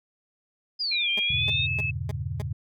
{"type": "exponential two-way sweep", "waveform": "sine", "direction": "down then up", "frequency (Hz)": [5040, 3156, 3738], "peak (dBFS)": -25, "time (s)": [0.79, 1.67], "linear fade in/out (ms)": 20, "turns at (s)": 1.1}
{"type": "tone with pitch glide", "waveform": "sine", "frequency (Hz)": [2400, 2602], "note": ["D7", "E7"], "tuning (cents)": [37, -23], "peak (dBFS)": -26, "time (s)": [0.91, 1.91], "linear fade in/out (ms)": 10, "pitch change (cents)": 140, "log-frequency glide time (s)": [1.28, 1.53]}
{"type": "tone bursts", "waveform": "15% pulse", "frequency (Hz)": 207.7, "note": "G#3", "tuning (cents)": 0, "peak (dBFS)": -28, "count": 5, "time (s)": [1.17, 2.42], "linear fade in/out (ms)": 5, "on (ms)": 26, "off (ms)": 280}
{"type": "chord", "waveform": "sine", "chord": "E diminished seventh", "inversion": "none", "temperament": "just", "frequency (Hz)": [82.41, 98.89, 118.67, 142.4], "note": ["E2", "G2", "Bb2", "Db3"], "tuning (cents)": [0, 16, 31, 47], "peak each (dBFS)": -34, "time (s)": [1.3, 2.53], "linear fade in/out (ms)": 5}
{"effects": []}